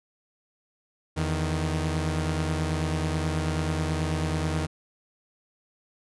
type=tone pair together; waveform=sawtooth; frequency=82.41 / 155.57 Hz; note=E2 / D#3; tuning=0 / 0 cents; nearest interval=major seventh; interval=1100 cents; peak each=-24 dBFS; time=1.16-4.67 s; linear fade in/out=20 ms; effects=resampled to 24000 Hz